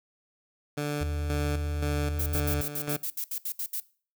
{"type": "tone with tremolo", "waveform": "15% pulse", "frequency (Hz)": 146.83, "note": "D3", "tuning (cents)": 0, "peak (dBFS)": -22, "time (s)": [0.77, 2.97], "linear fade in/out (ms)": 10, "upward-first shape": "square", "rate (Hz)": 1.9, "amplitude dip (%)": 60}
{"type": "tone with pitch glide", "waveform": "sine", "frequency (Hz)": [77.78, 78.59], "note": ["D#2", "D#2"], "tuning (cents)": [0, 18], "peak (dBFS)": -28, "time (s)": [1.01, 2.61], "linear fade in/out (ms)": 0, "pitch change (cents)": 18, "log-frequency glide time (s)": [1.77, 2.36]}
{"type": "noise bursts", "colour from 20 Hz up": "violet", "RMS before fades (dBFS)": -32, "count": 12, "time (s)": [2.19, 3.802], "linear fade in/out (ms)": 5, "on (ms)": 72, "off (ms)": 68}
{"effects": ["noise-tail reverb RT60 0.4 s tail -20 dB re dry"]}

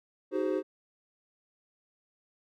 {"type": "chord", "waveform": "triangle", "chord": "Ab dominant seventh", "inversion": "second", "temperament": "equal with one note detuned", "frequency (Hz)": [311.1, 376, 415.3, 523.3], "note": ["Eb4", "Gb4", "Ab4", "C5"], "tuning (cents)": [0, 28, 0, 0], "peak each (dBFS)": [-31, -29, -33, -32], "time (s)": [0.31, 0.63], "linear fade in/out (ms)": 50, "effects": []}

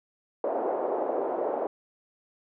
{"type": "band-pass noise", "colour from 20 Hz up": "white", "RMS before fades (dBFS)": -29, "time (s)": [0.44, 1.67], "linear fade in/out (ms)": 2, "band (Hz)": [380, 680], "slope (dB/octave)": 24, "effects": []}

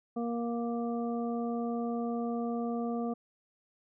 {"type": "harmonic tone", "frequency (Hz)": 234.9, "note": "A#3", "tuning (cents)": 13, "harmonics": [1, 2, 3, 5], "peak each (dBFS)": [-32, -37, -39, -46], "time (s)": [0.16, 3.14], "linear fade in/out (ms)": 10, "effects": []}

